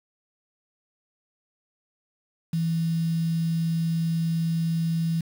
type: tone with quantisation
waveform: sine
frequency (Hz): 164.81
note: E3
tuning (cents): 0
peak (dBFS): -22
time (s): 2.53-5.21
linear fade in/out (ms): 5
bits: 7
effects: none